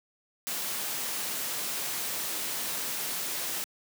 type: noise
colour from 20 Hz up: white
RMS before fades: -33 dBFS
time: 0.47-3.64 s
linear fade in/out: 0 ms
effects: high-pass 150 Hz 12 dB/octave